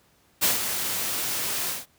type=noise with ADSR envelope; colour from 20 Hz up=white; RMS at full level=-20 dBFS; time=0.41-1.86 s; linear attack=26 ms; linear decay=150 ms; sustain=-8 dB; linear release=170 ms; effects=pink hiss -62 dBFS RMS until 1.98 s + high-pass 60 Hz 12 dB/octave